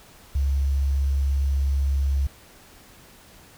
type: tone with quantisation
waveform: sine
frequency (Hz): 68.9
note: C#2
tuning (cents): -10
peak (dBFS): -19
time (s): 0.35-2.27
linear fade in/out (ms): 5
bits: 8
effects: pink hiss -50 dBFS RMS until 3.57 s